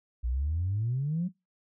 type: exponential sweep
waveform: sine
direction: up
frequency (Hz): 56.9 to 187.3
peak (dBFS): -26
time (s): 0.23-1.29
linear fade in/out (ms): 20
effects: noise-tail reverb RT60 0.2 s tail -20 dB re dry + tanh soft clip ceiling -22 dBFS